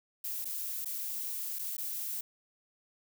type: noise with dropouts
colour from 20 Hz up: violet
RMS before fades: -37 dBFS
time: 0.24-2.21 s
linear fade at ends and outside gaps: 5 ms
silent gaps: 0.446-0.453 / 0.847-0.856 / 1.588-1.592 / 1.768-1.78 s
effects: none